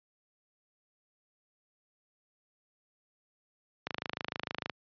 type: click train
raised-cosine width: 0.3 ms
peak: -17 dBFS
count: 23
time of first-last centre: 3.87-4.697 s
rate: 26.6 Hz
effects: high-pass 100 Hz 12 dB/octave + resampled to 11025 Hz